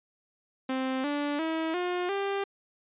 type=tone with pitch steps; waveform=sawtooth; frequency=261.6 / 290.3 / 322.1 / 357.4 / 396.5 Hz; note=C4 / D4 / E4 / F4 / G4; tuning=0 / -20 / -40 / +40 / +20 cents; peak=-24 dBFS; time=0.69-2.44 s; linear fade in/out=5 ms; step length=350 ms; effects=resampled to 8000 Hz